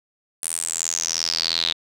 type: tone with band-pass filter sweep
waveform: square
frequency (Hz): 41.46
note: E1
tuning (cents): +11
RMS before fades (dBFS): -25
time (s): 0.42-1.73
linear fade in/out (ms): 10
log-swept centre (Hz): 9800 to 3700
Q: 8.1
effects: none